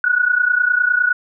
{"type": "tone pair together", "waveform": "sine", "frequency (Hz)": [1457.2, 1487], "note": ["F#6", "F#6"], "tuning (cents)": [-27, 8], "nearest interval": "unison", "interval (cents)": 35, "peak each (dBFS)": [-15, -17], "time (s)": [0.04, 1.13], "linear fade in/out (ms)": 2, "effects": []}